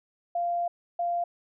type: tone pair in turn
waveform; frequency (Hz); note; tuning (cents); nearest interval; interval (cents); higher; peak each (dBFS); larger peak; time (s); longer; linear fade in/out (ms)
sine; 694 / 694; F5 / F5; -11 / -11; unison; 0; neither; -25; neither; 0.35-0.68 / 0.99-1.24; first; 5
effects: none